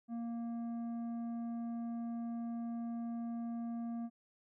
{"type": "tone with tanh clipping", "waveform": "sine", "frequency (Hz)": 233.1, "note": "A#3", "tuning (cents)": 0, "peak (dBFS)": -39, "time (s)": [0.08, 4.1], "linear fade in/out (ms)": 50, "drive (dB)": 8, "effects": []}